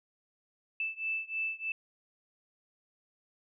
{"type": "beating tone pair", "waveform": "sine", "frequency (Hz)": [2637, 2640.2], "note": ["E7", "E7"], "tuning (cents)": [0, 2], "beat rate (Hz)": 3.2, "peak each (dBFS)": [-35, -36], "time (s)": [0.8, 1.72], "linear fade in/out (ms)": 2, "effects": []}